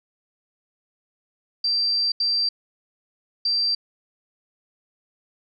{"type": "tone bursts at uneven times", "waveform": "sine", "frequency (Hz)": 4699, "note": "D8", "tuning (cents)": 0, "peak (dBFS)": -19, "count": 3, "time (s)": [[1.64, 2.12], [2.2, 2.49], [3.45, 3.75]], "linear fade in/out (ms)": 5, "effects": []}